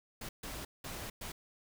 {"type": "noise bursts at uneven times", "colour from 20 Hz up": "pink", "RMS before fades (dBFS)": -43, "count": 4, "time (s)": [[0.21, 0.29], [0.43, 0.65], [0.84, 1.1], [1.21, 1.32]], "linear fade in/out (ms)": 5, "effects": []}